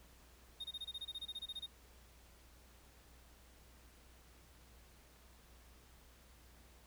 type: tone bursts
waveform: triangle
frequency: 3699 Hz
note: A#7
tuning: 14 cents flat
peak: -40 dBFS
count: 16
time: 0.6-1.664 s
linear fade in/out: 10 ms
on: 44 ms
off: 24 ms
effects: added 60 Hz sine -63 dBFS peak until 6.86 s + pink hiss -65 dBFS RMS until 6.86 s